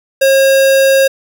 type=tone; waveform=square; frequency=540 Hz; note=C#5; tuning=45 cents flat; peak=-7 dBFS; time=0.21-1.08 s; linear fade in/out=10 ms; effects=none